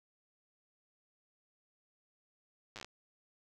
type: slowing click train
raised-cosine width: 0.2 ms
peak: -28 dBFS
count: 8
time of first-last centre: 2.76-2.846 s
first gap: 8 ms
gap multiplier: 1.14
effects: none